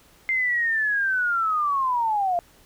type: linear sweep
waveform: sine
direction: down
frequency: 2099 to 681 Hz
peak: -20 dBFS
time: 0.29-2.39 s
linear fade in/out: 0 ms
effects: pink hiss -55 dBFS RMS until 2.65 s